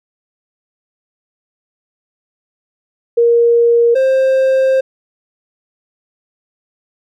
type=tone pair in turn; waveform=sine / triangle; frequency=469.8 / 528.5 Hz; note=A#4 / C5; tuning=+13 / +17 cents; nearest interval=major second; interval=204 cents; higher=second; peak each=-7 dBFS; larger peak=neither; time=3.17-3.95 / 3.95-4.81 s; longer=second; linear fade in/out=10 ms; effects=none

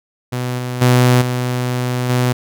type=tone with level steps; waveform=sawtooth; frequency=124.7 Hz; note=B2; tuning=17 cents sharp; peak=-15 / -17 / -5 / -13 / -9 dBFS; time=0.32-2.33 s; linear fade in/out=10 ms; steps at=0.58 / 0.81 / 1.21 / 2.09 s; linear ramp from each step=10 ms; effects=none

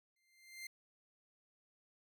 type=tone with exponential growth; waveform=sawtooth; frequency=2093 Hz; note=C7; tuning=in tune; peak=-40 dBFS; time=0.16-0.67 s; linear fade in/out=5 ms; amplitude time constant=110 ms; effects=none

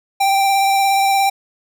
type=tone with vibrato; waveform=square; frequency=785 Hz; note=G5; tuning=2 cents sharp; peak=-13 dBFS; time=0.2-1.3 s; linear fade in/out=10 ms; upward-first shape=square; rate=17 Hz; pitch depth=13 cents each way; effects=none

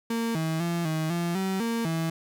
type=tone with pitch steps; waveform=35% pulse; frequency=229.8 / 160.5 / 170.5 / 158.1 / 171.4 / 190.9 / 230.6 / 163.3 Hz; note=A#3 / E3 / F3 / D#3 / F3 / G3 / A#3 / E3; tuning=-25 / -46 / -41 / +28 / -32 / -46 / -19 / -16 cents; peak=-24 dBFS; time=0.1-2.1 s; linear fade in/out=5 ms; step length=250 ms; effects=none

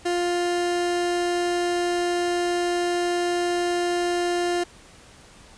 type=tone; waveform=30% pulse; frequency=350.7 Hz; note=F4; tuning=7 cents sharp; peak=-19 dBFS; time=0.05-4.64 s; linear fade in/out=10 ms; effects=pink hiss -49 dBFS RMS until 5.57 s + resampled to 22050 Hz

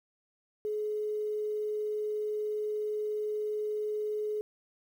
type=tone with quantisation; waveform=sine; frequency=424.2 Hz; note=G#4; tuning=37 cents sharp; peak=-30 dBFS; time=0.65-4.41 s; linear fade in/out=0 ms; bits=10; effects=none

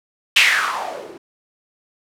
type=noise with low-pass filter sweep; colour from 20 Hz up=violet; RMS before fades=-19 dBFS; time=0.36-1.18 s; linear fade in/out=5 ms; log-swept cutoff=2800 to 320 Hz; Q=4; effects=none

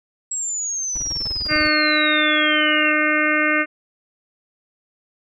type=exponential sweep; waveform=sine; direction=down; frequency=7740 to 2683 Hz; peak=-22 dBFS; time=0.31-2.92 s; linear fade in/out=5 ms
type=noise bursts; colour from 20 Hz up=brown; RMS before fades=-30 dBFS; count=15; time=0.95-1.676 s; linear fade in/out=5 ms; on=26 ms; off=24 ms
type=harmonic tone; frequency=304.1 Hz; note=D#4; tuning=40 cents flat; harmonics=1 / 2 / 4 / 5 / 6 / 7 / 8 / 9; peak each=-23 / -25 / -25 / -22 / -24 / -21 / -29 / -29 dBFS; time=1.48-3.66 s; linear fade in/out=50 ms
effects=none

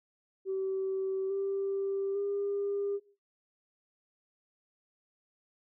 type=tone with pitch steps; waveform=sine; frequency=383.4 / 392.6 / 402 Hz; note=G4 / G4 / G4; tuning=-38 / +3 / +44 cents; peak=-29 dBFS; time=0.45-3 s; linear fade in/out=50 ms; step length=850 ms; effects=noise-tail reverb RT60 0.4 s tail -19 dB re dry + tanh soft clip ceiling -25 dBFS

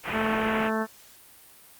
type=low-pass noise; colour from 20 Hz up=white; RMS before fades=-32 dBFS; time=0.03-0.71 s; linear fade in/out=50 ms; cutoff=2800 Hz; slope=48 dB/octave
type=harmonic tone; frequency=220 Hz; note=A3; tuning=in tune; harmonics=1 / 2 / 3 / 4 / 5 / 6 / 7 / 8; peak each=-28 / -31 / -33 / -34 / -35 / -36 / -36 / -37 dBFS; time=0.11-0.87 s; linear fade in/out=50 ms
effects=white hiss -52 dBFS RMS until 1.79 s + Opus 48 kbps

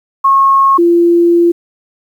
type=tone pair in turn; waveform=sine; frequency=1089 / 343 Hz; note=C#6 / F4; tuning=-31 / -31 cents; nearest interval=octave + minor sixth; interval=2000 cents; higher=first; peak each=-5 dBFS; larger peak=neither; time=0.24-0.78 / 0.78-1.52 s; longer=second; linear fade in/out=10 ms; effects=7-bit

